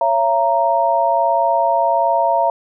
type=chord; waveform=sine; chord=A# diminished; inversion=first; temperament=equal with one note detuned; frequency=554.4 / 675.8 / 932.3 Hz; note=C#5 / E5 / A#5; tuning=0 / +43 / 0 cents; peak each=-21 / -16 / -16 dBFS; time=0.01-2.5 s; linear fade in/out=2 ms; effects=none